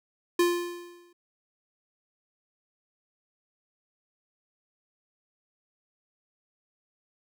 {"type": "tone with exponential decay", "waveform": "square", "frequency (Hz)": 348.9, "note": "F4", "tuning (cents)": -2, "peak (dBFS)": -19, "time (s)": [0.39, 1.13], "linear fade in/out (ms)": 5, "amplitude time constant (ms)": 160, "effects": []}